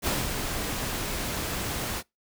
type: noise with ADSR envelope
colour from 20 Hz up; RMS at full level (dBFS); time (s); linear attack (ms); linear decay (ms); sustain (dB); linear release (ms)
pink; -26; 0.02-2.03; 45; 200; -5; 48
effects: noise-tail reverb RT60 0.2 s tail -25 dB re dry